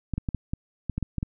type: clicks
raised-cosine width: 5 ms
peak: -15 dBFS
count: 10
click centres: 0.137 / 0.18 / 0.288 / 0.347 / 0.535 / 0.897 / 0.98 / 1.027 / 1.183 / 1.229 s
effects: none